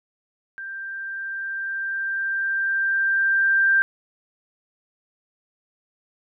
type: tone with level ramp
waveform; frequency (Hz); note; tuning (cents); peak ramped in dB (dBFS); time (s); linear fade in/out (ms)
sine; 1579; G6; +12; -31 to -14; 0.58-3.82; 0
effects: none